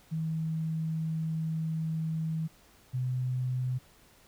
sine tone pair in turn, 160 / 127.25 Hz, D#3 / C3, +49 / -48 cents, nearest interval major third, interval 397 cents, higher first, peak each -29 / -28 dBFS, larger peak second, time 0.11-2.48 / 2.93-3.79 s, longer first, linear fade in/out 20 ms, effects pink hiss -60 dBFS RMS until 4.27 s

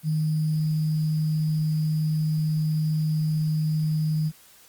sine tone with sample-and-hold, 155.56 Hz, D#3, in tune, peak -21 dBFS, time 0.03-4.32 s, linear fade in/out 50 ms, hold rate 4900 Hz, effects white hiss -53 dBFS RMS until 4.68 s + Opus 24 kbps

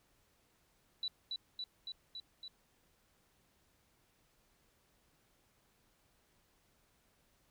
sine tone with echo, 3951 Hz, B7, in tune, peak -35 dBFS, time 1.03-1.08 s, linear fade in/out 2 ms, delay 280 ms, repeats 5, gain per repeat -2 dB, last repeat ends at 2.48 s, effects pink hiss -73 dBFS RMS until 7.5 s

